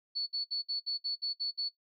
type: tone bursts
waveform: sine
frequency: 4435 Hz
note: C#8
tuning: in tune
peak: -30 dBFS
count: 9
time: 0.15-1.694 s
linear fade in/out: 20 ms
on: 120 ms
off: 58 ms
effects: noise-tail reverb RT60 0.1 s tail -17 dB re dry